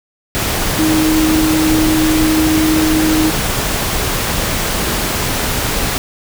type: tone in noise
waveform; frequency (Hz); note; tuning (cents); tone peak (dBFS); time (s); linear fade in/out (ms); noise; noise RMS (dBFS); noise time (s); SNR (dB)
sine; 313.8; D#4; +15; -11; 0.79-3.3; 0; pink; -17; 0.35-5.98; +3
effects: none